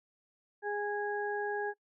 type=harmonic tone; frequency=412.5 Hz; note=G#4; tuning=12 cents flat; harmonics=1 / 2 / 4; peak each=-35 / -37 / -38 dBFS; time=0.62-1.74 s; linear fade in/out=50 ms; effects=noise-tail reverb RT60 0.1 s tail -23 dB re dry